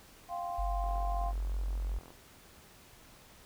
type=chord; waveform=sine; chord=F suspended second; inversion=none; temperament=equal; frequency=698.5 / 784 / 1046.5 Hz; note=F5 / G5 / C6; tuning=0 / 0 / 0 cents; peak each=-36 / -42 / -42 dBFS; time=0.28-1.33 s; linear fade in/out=50 ms
type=tone; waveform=sine; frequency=49 Hz; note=G1; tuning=in tune; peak=-31 dBFS; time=0.58-1.99 s; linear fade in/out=10 ms
type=click train; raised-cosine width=1 ms; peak=-38 dBFS; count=55; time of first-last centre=0.84-2.105 s; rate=42.7 Hz
effects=pink hiss -57 dBFS RMS until 3.45 s